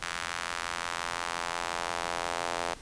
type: tone with high-pass filter sweep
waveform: sawtooth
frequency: 85.7 Hz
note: F2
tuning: 32 cents flat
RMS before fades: -34 dBFS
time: 0.02-2.74 s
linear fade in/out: 0 ms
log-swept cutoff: 1400 to 680 Hz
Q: 1.3
effects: pink hiss -49 dBFS RMS until 2.81 s + resampled to 22050 Hz